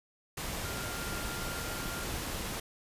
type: tone in noise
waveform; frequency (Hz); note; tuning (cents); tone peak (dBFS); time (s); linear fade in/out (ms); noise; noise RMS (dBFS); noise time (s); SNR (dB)
sine; 1396.9; F6; 0; -43; 0.65-2.04; 5; pink; -37; 0.37-2.6; -9
effects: resampled to 32000 Hz